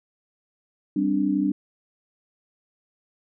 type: chord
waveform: sine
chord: G suspended fourth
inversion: none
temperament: equal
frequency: 196 / 261.6 / 293.7 Hz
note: G3 / C4 / D4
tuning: 0 / 0 / 0 cents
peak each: -25 / -27 / -22 dBFS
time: 0.96-1.52 s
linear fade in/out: 5 ms
effects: none